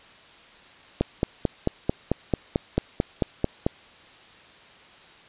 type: click train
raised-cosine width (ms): 2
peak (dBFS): -7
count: 13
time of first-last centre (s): 1.01-3.665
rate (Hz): 4.52
effects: white hiss -50 dBFS RMS until 5.28 s + resampled to 8000 Hz